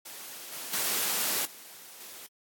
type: noise with level steps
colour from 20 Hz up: white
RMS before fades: -43 / -39 / -29 / -48 / -45 dBFS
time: 0.05-2.27 s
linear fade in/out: 10 ms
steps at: 0.52 / 0.73 / 1.45 / 2 s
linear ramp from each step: 5 ms
effects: high-pass 200 Hz 12 dB/octave + AAC 64 kbps